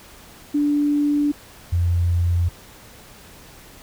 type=tone pair in turn; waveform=sine; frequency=291.9 / 86.78 Hz; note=D4 / F2; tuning=-10 / -10 cents; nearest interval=octave + major sixth; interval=2100 cents; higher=first; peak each=-16 dBFS; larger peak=neither; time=0.54-1.32 / 1.72-2.49 s; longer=first; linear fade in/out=10 ms; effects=pink hiss -45 dBFS RMS until 3.82 s